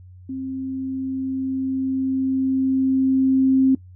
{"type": "tone with level ramp", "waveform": "sine", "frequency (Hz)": 264.4, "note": "C4", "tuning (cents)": 18, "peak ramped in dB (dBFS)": [-26, -12], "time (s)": [0.29, 3.75], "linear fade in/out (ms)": 5, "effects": ["noise-tail reverb RT60 0.1 s tail -19 dB re dry", "added 91 Hz sine -41 dBFS peak until 3.95 s"]}